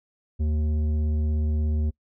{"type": "tone with tanh clipping", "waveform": "sine", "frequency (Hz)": 76.4, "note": "D#2", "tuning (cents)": -31, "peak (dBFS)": -23, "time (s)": [0.39, 1.91], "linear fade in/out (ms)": 20, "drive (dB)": 10, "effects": ["noise-tail reverb RT60 0.1 s tail -25 dB re dry"]}